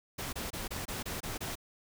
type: noise bursts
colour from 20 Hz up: pink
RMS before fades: -38 dBFS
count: 8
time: 0.18-1.555 s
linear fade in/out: 10 ms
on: 150 ms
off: 25 ms
effects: none